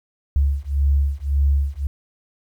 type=beating tone pair; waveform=sine; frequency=69.3 / 71.1 Hz; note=C#2 / C#2; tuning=0 / +45 cents; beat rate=1.8 Hz; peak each=-19 dBFS; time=0.36-1.87 s; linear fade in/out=0 ms; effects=9-bit